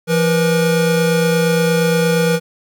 square tone pair together, 169.69 / 480.5 Hz, F3 / B4, -50 / -48 cents, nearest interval octave + tritone, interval 1802 cents, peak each -16 dBFS, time 0.07-2.4 s, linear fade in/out 50 ms, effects none

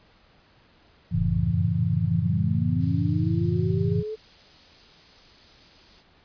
sine chord, F# minor seventh, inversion none, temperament just, 92.5 / 111 / 138.75 / 166.5 Hz, F#2 / A2 / C#3 / E3, 0 / +16 / +2 / +18 cents, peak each -28 / -26 / -29 / -25 dBFS, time 1.11-4.03 s, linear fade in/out 20 ms
sine linear sweep, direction up, 30.19 to 440 Hz, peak -29 dBFS, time 1.15-4.16 s, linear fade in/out 20 ms
violet noise, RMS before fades -41 dBFS, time 2.78-6.04 s, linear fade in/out 50 ms
effects pink hiss -58 dBFS RMS until 6.24 s + resampled to 11025 Hz

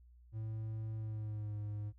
triangle tone with pitch glide, 110 to 104.55 Hz, A2 to G#2, 0 to +12 cents, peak -36 dBFS, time 0.32-1.93 s, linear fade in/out 50 ms, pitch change -88 cents, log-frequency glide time 0.96-1.56 s, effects added 60 Hz sine -58 dBFS peak until 1.98 s

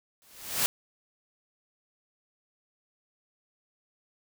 white noise with exponential growth, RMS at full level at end -23 dBFS, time 0.22-0.66 s, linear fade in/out 0 ms, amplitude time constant 95 ms, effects none

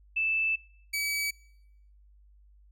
sine / sawtooth tone pair in turn, 2637 / 2284 Hz, E7 / D7, 0 / -49 cents, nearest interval major second, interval 249 cents, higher first, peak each -25 dBFS, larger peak neither, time 0.16-0.56 / 0.93-1.31 s, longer first, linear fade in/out 10 ms, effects noise-tail reverb RT60 0.9 s tail -26 dB re dry + added 50 Hz sine -55 dBFS peak until 2.71 s

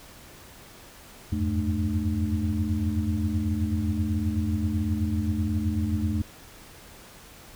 sine tone cluster, 83.2 / 91 / 101.8 / 215.9 / 300.5 Hz, E2 / F#2 / G#2 / A3 / D4, +17 / -28 / -34 / -33 / +40 cents, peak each -28 / -31 / -32 / -28 / -33 dBFS, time 1.32-6.22 s, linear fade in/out 5 ms, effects pink hiss -48 dBFS RMS until 7.55 s

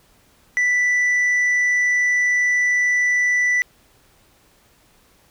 sine tone with tanh clipping, 1975.5 Hz, B6, in tune, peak -16 dBFS, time 0.57-3.62 s, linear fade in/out 0 ms, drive 3 dB, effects pink hiss -56 dBFS RMS until 5.3 s

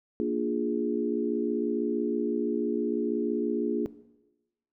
sine chord, Bb dominant seventh, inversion none, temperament equal, 233.1 / 293.7 / 349.2 / 415.3 Hz, Bb3 / D4 / F4 / Ab4, 0 / 0 / 0 / 0 cents, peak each -31 dBFS, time 0.2-3.86 s, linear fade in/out 0 ms, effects noise-tail reverb RT60 1.0 s tail -17 dB re dry

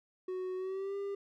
triangle tone with pitch glide, 370 to 398.9 Hz, F#4 to G4, 0 to +30 cents, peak -33 dBFS, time 0.28-1.15 s, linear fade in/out 5 ms, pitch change +130 cents, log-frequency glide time 0.56-0.96 s, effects none

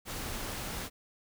pink noise, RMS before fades -38 dBFS, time 0.05-0.9 s, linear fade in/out 50 ms, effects none

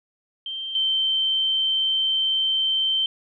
sine tone pair in turn, 3140 / 3111 Hz, G7 / G7, +2 / -14 cents, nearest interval unison, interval 16 cents, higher first, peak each -28 / -19 dBFS, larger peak second, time 0.46-0.75 / 0.75-3.06 s, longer second, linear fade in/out 2 ms, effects none

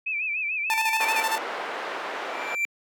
sine tone with vibrato, 2463 Hz, D#7, 18 cents flat, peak -25 dBFS, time 0.06-1.23 s, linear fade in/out 10 ms, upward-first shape sine, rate 6.8 Hz, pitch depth 110 cents each way
sawtooth tone with tremolo, 887 Hz, A5, 14 cents sharp, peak -18 dBFS, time 0.7-1.38 s, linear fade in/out 0 ms, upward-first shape square, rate 13 Hz, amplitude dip 55%
pink band-pass noise, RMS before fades -32 dBFS, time 1-2.55 s, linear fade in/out 2 ms, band 500 to 2000 Hz, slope 12 dB/octave
triangle tone with exponential growth, 2349 Hz, D7, in tune, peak -19 dBFS, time 2.09-2.65 s, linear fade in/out 0 ms, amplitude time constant 120 ms
effects high-pass 300 Hz 12 dB/octave

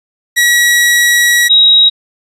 sawtooth / sine tone pair in turn, 1921 / 3815 Hz, B6 / A#7, -48 / +39 cents, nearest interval octave, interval 1187 cents, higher second, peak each -3 dBFS, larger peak neither, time 0.36-1.49 / 1.49-1.9 s, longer first, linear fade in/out 20 ms, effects resampled to 32000 Hz

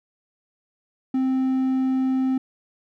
triangle tone, 261.6 Hz, C4, in tune, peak -17 dBFS, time 1.14-2.38 s, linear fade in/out 5 ms, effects none

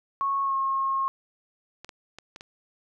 sine tone with pitch glide, 1100 to 1079.9 Hz, C#6 to C#6, -14 to -46 cents, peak -23 dBFS, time 0.21-1.08 s, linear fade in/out 0 ms, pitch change -32 cents, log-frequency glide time 0.43-0.55 s
clicks, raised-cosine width 0.2 ms, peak -24 dBFS, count 5, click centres 1.846 / 1.892 / 2.186 / 2.361 / 2.409 s
effects none

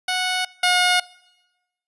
10% pulse tone pair in turn, 736 / 721.3 Hz, F#5 / F#5, -9 / -44 cents, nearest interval unison, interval 35 cents, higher first, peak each -12 / -7 dBFS, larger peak second, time 0.08-0.45 / 0.63-1 s, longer neither, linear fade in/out 5 ms, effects noise-tail reverb RT60 1.0 s tail -23 dB re dry + resampled to 24000 Hz

